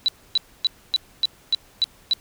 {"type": "tone bursts", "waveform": "sine", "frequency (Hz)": 3951, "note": "B7", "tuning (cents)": 0, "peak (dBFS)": -15, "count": 8, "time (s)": [0.06, 2.134], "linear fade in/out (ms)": 0, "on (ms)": 23, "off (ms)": 270, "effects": ["pink hiss -53 dBFS RMS until 2.2 s"]}